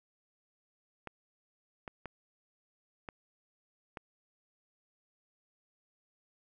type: clicks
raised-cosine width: 0.5 ms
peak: -26 dBFS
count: 5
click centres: 1.073 / 1.878 / 2.057 / 3.088 / 3.972 s
effects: none